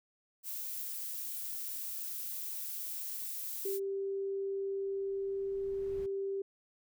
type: noise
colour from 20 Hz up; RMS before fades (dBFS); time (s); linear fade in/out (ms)
violet; -40; 0.43-3.8; 50
type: tone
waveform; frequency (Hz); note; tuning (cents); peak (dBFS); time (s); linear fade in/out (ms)
sine; 392; G4; 0; -33; 3.65-6.42; 5
type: noise with exponential growth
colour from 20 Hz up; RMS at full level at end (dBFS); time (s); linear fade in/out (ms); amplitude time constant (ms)
brown; -47; 4.31-6.06; 2; 380
effects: none